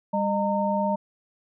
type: tone cluster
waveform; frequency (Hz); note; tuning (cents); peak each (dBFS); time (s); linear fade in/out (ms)
sine; 200.8 / 611 / 916; G3 / D#5 / A#5; +42 / -32 / -31; -26; 0.13-0.96; 10
effects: none